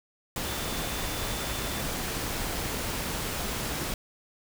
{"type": "tone in noise", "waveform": "sine", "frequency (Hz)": 3520, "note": "A7", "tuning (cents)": 0, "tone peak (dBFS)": -43, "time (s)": [0.45, 1.81], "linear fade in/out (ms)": 2, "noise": "pink", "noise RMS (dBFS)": -32, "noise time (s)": [0.36, 3.94], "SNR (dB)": -14, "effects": []}